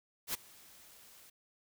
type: noise with ADSR envelope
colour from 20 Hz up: white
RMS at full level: -34 dBFS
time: 0.27-1.3 s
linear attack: 72 ms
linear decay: 12 ms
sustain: -24 dB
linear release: 7 ms
effects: none